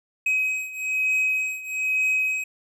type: beating tone pair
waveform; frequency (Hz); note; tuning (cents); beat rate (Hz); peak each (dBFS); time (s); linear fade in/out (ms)
triangle; 2533 / 2534.1; D#7 / D#7; +30 / +31; 1.1; -22 / -25; 0.26-2.44; 5
effects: none